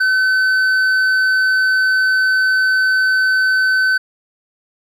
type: tone with hard clipping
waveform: sine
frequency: 1522 Hz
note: F#6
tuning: 48 cents sharp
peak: -13 dBFS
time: 0-3.98 s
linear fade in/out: 10 ms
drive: 5 dB
effects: none

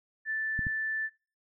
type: tone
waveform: sine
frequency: 1760 Hz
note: A6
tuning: in tune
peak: -29 dBFS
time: 0.25-1.1 s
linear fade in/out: 50 ms
type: clicks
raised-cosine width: 5 ms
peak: -22 dBFS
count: 2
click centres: 0.592 / 0.668 s
effects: noise-tail reverb RT60 0.4 s tail -26 dB re dry

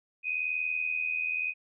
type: tone with amplitude modulation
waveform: sine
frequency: 2500 Hz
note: D#7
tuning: 8 cents sharp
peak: -25 dBFS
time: 0.23-1.54 s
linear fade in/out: 50 ms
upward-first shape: sine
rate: 80.8 Hz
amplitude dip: 70%
effects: none

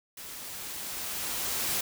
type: noise with level ramp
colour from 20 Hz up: white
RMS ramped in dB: -43 to -29 dBFS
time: 0.17-1.81 s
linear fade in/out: 5 ms
effects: none

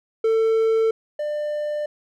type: tone pair in turn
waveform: triangle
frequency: 446.8 / 596.4 Hz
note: A4 / D5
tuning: +27 / +27 cents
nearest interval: perfect fourth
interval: 500 cents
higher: second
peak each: -14 / -21 dBFS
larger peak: first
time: 0.24-0.91 / 1.19-1.86 s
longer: neither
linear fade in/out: 5 ms
effects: none

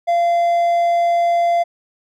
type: tone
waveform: triangle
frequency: 688 Hz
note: F5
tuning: 26 cents flat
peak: -11 dBFS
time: 0.07-1.64 s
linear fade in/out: 20 ms
effects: none

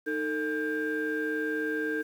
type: tone cluster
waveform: sine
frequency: 309.7 / 448.2 / 1591 Hz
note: D#4 / A4 / G6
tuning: -8 / +32 / +25 cents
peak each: -31 dBFS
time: 0.06-2.03 s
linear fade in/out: 20 ms
effects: tanh soft clip ceiling -22 dBFS + 9-bit

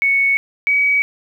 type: tone pair in turn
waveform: sine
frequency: 2217 / 2269 Hz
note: C#7 / C#7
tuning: 0 / +40 cents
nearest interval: unison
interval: 40 cents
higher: second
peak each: -12 dBFS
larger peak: neither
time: 0.02-0.37 / 0.67-1.02 s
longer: neither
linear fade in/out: 0 ms
effects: 8-bit

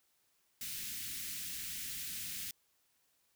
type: band-stop noise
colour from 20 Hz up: white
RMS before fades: -42 dBFS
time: 0.61-2.51 s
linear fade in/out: 2 ms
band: 260 to 1800 Hz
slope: 24 dB/octave
effects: white hiss -75 dBFS RMS until 3.35 s

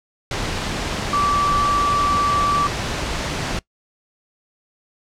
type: tone in noise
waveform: sine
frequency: 1159 Hz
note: D6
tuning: 23 cents flat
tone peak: -16 dBFS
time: 1.13-2.67 s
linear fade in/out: 2 ms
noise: pink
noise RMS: -24 dBFS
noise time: 0.31-3.59 s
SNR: +5 dB
effects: noise-tail reverb RT60 0.1 s tail -22 dB re dry + low-pass 6000 Hz 12 dB/octave

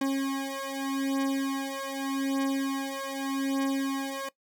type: beating tone pair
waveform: 40% pulse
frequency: 271.6 / 272.43 Hz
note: C#4 / C#4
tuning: -35 / -30 cents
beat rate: 0.83 Hz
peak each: -30 dBFS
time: 0.01-4.29 s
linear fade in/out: 5 ms
effects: noise-tail reverb RT60 0.1 s tail -20 dB re dry

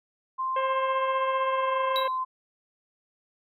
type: tone with pitch glide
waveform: sine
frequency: 1046.5 to 1033.9 Hz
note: C6 to C6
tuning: 0 to -21 cents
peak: -26 dBFS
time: 0.38-2.25 s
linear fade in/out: 20 ms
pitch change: -21 cents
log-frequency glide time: 1.44-1.86 s
type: harmonic tone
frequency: 531 Hz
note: C5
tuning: 25 cents sharp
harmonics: 1 / 2 / 3 / 4 / 5 / 6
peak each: -28 / -34 / -38 / -40 / -42 / -44 dBFS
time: 0.56-2.08 s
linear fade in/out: 5 ms
type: tone with exponential decay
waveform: triangle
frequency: 3886 Hz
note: B7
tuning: 29 cents flat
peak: -23 dBFS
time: 1.96-2.18 s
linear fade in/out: 0 ms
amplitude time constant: 46 ms
effects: none

